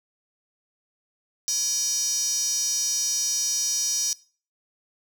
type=tone with high-pass filter; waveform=square; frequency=340 Hz; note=F4; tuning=46 cents flat; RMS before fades=-25 dBFS; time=1.48-4.13 s; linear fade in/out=0 ms; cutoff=5600 Hz; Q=9.6; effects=noise-tail reverb RT60 0.4 s tail -21 dB re dry